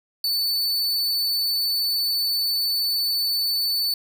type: tone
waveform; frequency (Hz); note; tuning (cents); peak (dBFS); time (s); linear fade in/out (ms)
45% pulse; 4493; C#8; +23; -20; 0.24-3.94; 2
effects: none